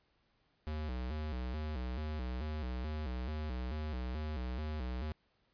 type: tone with vibrato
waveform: square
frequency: 69.3 Hz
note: C#2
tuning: in tune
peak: -37 dBFS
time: 0.67-5.12 s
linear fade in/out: 0 ms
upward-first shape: square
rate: 2.3 Hz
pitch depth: 180 cents each way
effects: pink hiss -75 dBFS RMS until 5.53 s + resampled to 11025 Hz